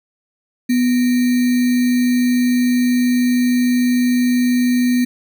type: tone with sample-and-hold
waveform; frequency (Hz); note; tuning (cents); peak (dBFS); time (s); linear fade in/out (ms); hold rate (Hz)
sine; 246.9; B3; 0; -12; 0.69-5.05; 10; 2100
effects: none